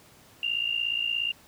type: tone pair together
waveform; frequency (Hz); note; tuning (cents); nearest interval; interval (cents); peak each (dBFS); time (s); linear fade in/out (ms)
sine; 2774 / 2831; F7 / F7; -12 / +23; unison; 35; -28 / -29; 0.43-1.32; 2
effects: pink hiss -55 dBFS RMS until 1.47 s + high-pass 60 Hz 12 dB/octave